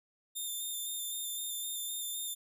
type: tone with vibrato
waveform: 5% pulse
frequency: 3599 Hz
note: A7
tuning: 38 cents sharp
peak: -29 dBFS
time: 0.35-2.35 s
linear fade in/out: 20 ms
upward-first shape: square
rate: 3.9 Hz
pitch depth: 18 cents each way
effects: none